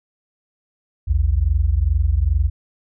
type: tone pair together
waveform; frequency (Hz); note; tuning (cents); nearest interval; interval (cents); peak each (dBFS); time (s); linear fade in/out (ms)
sine; 58.39 / 80.8; A#1 / E2; +4 / -34; tritone; 562; -17; 1.07-2.5; 20
effects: none